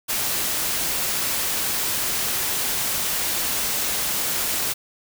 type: noise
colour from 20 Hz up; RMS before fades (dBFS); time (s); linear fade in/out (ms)
white; -24; 0.08-4.74; 20
effects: none